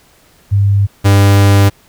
sine / 45% pulse tone pair in turn, 100 / 99.64 Hz, G2 / G2, +35 / +29 cents, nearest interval unison, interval 6 cents, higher first, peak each -7 / -5 dBFS, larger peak second, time 0.51-0.87 / 1.04-1.7 s, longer second, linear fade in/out 20 ms, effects pink hiss -48 dBFS RMS until 1.88 s

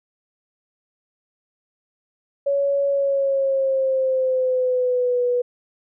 sine tone with pitch glide, 560 to 490.3 Hz, C#5 to B4, +18 to -13 cents, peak -17 dBFS, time 2.46-5.42 s, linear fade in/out 10 ms, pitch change -231 cents, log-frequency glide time 2.89-5.23 s, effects none

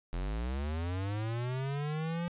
square linear sweep, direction up, 41.2 to 174.61 Hz, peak -33 dBFS, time 0.13-2.28 s, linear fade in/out 0 ms, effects resampled to 8000 Hz + 11-bit

